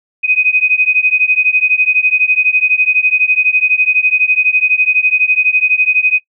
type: beating tone pair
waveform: sine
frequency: 2500 / 2512 Hz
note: D#7 / D#7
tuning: +8 / +16 cents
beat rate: 12 Hz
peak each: -12 dBFS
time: 0.23-6.2 s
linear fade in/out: 20 ms
effects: noise-tail reverb RT60 0.1 s tail -22 dB re dry